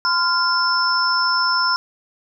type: tone cluster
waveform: sine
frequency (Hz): 1023 / 1397 / 5290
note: C6 / F6 / E8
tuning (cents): -39 / 0 / +5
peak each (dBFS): -20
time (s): 0.05-1.76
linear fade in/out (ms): 0
effects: none